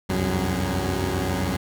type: tone cluster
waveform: 15% pulse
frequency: 66.3 / 86.3 / 93.7 / 186.8 / 411.1 Hz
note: C2 / F2 / F#2 / F#3 / G#4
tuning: +23 / -20 / +22 / +17 / -18 cents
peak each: -23 / -23 / -20 / -23 / -29 dBFS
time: 0.09-1.57 s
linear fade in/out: 10 ms
effects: none